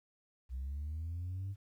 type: linear sweep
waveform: sine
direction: up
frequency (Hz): 61.74 to 100.4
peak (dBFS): -35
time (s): 0.49-1.56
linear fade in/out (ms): 50
effects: tanh soft clip ceiling -35 dBFS + 12-bit